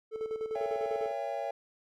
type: tone with tremolo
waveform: triangle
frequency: 440 Hz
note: A4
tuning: in tune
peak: -29 dBFS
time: 0.11-1.13 s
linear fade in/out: 50 ms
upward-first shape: square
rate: 10 Hz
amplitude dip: 60%
type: chord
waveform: triangle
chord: A# diminished seventh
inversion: none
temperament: just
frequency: 466.2 / 559.4 / 671.3 / 805.5 Hz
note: A#4 / C#5 / E5 / G5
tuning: 0 / +16 / +31 / +47 cents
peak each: -41 / -35 / -35 / -36 dBFS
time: 0.55-1.51 s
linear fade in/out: 5 ms
effects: none